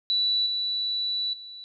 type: tone with level steps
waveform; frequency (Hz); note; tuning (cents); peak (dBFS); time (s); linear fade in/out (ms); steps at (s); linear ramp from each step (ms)
sine; 3951; B7; 0; -21 / -25 / -39; 0.1-1.64; 0; 0.46 / 1.33; 5
effects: none